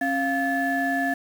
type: tone cluster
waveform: sine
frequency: 271 / 698 / 1733 Hz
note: C#4 / F5 / A6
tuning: -39 / -1 / -27 cents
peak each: -25 dBFS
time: 0.01-1.14 s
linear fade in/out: 5 ms
effects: tanh soft clip ceiling -15 dBFS + 7-bit